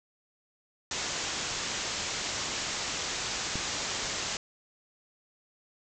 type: low-pass noise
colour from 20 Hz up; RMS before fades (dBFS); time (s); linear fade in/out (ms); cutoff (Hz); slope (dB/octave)
white; -34; 0.91-4.37; 2; 7500; 96
type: click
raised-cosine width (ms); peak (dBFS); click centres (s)
3; -21; 3.556
effects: none